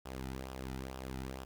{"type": "tone with flanger", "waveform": "sawtooth", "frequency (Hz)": 65.41, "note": "C2", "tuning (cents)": 0, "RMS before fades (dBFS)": -43, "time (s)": [0.05, 1.45], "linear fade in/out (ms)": 10, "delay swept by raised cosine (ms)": [0.46, 1.86], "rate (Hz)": 2.2, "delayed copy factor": -0.6, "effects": ["10-bit"]}